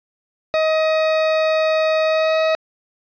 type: tone with pitch glide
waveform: 40% pulse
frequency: 631 to 636.5 Hz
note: D#5 to D#5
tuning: +24 to +39 cents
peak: -14 dBFS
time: 0.54-2.55 s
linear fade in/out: 0 ms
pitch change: +15 cents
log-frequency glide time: 2.03-2.39 s
effects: resampled to 11025 Hz + 9-bit